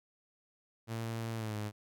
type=tone with pitch glide; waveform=sawtooth; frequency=113.9 to 105.66 Hz; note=A#2 to G#2; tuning=-40 to +30 cents; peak=-32 dBFS; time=0.87-1.72 s; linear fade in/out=50 ms; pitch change=-130 cents; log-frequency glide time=1.34-1.56 s; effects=none